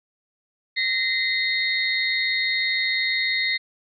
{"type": "tone cluster", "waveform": "sine", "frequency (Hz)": [1866, 2056, 3723, 4245], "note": ["A#6", "C7", "A#7", "C8"], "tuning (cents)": [1, -31, -3, 24], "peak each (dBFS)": [-29, -23, -28, -28], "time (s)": [0.76, 3.58], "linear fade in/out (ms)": 20, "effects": []}